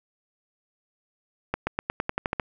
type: accelerating click train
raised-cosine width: 0.5 ms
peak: -10 dBFS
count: 10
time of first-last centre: 1.54-2.398 s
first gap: 130 ms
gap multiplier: 0.92
effects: none